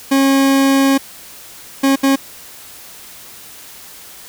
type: tone bursts at uneven times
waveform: 40% pulse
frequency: 272.2 Hz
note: C#4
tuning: 31 cents flat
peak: -9 dBFS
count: 3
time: 0.11-0.98 / 1.83-1.96 / 2.03-2.16 s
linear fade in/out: 10 ms
effects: white hiss -37 dBFS RMS until 4.28 s